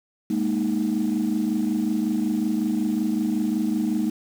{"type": "chord", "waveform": "sine", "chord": "Ab suspended second", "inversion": "none", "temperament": "equal", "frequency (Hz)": [207.7, 233.1, 311.1], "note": ["Ab3", "Bb3", "Eb4"], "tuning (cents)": [0, 0, 0], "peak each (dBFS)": -24, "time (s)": [0.3, 4.1], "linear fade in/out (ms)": 5, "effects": ["tanh soft clip ceiling -15 dBFS", "7-bit"]}